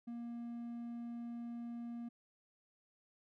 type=tone; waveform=triangle; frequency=235.9 Hz; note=A#3; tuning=21 cents sharp; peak=-40 dBFS; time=0.07-2.09 s; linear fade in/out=10 ms; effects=none